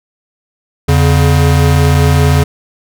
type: tone pair together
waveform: square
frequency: 83.9 / 141.55 Hz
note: E2 / C#3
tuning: +31 / +37 cents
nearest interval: major sixth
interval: 906 cents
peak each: -10 dBFS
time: 0.88-2.44 s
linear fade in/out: 10 ms
effects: none